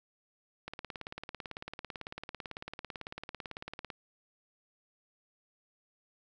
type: click train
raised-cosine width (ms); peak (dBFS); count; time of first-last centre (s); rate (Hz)
0.3; -24; 59; 0.68-3.902; 18
effects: none